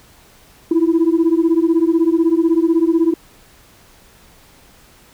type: beating tone pair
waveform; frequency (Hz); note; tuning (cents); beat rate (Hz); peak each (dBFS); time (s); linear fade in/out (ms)
sine; 322.7 / 338.7; E4 / E4; -37 / +47; 16; -13; 0.71-3.14; 5
effects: tanh soft clip ceiling -7 dBFS + pink hiss -48 dBFS RMS until 5.13 s